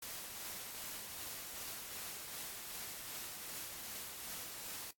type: noise with tremolo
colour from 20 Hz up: white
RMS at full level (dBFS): -45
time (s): 0.02-4.91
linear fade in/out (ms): 5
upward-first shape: sine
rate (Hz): 2.6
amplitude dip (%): 30
effects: noise-tail reverb RT60 0.1 s tail -19 dB re dry + AAC 64 kbps